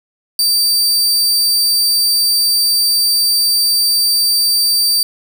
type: tone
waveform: sawtooth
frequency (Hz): 4648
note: D8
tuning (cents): -19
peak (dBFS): -8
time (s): 0.39-5.03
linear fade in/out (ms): 2
effects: 7-bit